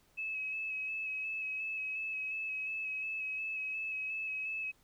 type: tone with vibrato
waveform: sine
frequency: 2580 Hz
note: E7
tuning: 38 cents flat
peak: -35 dBFS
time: 0.17-4.72 s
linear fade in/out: 20 ms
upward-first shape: square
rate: 2.8 Hz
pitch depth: 18 cents each way
effects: pink hiss -69 dBFS RMS until 4.83 s